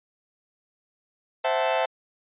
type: chord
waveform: 40% pulse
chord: F# half-diminished seventh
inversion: second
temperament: equal with one note detuned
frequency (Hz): 523.3 / 659.3 / 752.1 / 880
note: C5 / E5 / F#5 / A5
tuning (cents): 0 / 0 / +28 / 0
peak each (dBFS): -26 / -25 / -29 / -27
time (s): 1.44-1.86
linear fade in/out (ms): 10
effects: resampled to 8000 Hz